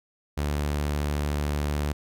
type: tone with vibrato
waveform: sawtooth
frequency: 73.42 Hz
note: D2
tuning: in tune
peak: -21 dBFS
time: 0.37-1.93 s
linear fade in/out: 10 ms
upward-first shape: square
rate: 19 Hz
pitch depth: 21 cents each way
effects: none